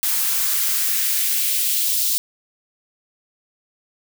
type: noise with high-pass filter sweep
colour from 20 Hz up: blue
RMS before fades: -20 dBFS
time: 0.03-2.18 s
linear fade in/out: 0 ms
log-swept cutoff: 830 to 3900 Hz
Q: 1.3
effects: none